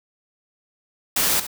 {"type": "noise with echo", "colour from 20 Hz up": "white", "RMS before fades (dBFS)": -20, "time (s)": [1.16, 1.4], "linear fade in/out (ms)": 5, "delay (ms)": 68, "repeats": 1, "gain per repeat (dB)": -11, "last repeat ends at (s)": 1.468, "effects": []}